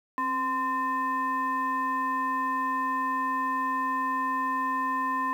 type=tone with frequency modulation; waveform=sine; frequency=1033 Hz; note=C6; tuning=22 cents flat; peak=-25 dBFS; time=0.18-5.33 s; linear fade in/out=0 ms; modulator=767 Hz; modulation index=0.68; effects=9-bit